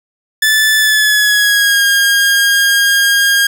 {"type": "tone with pitch glide", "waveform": "sawtooth", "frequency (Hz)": [1747, 1620.6], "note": ["A6", "G#6"], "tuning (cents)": [-13, -43], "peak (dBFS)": -5, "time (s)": [0.42, 3.47], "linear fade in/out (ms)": 5, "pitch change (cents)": -130, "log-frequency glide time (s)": [0.78, 1.84], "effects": []}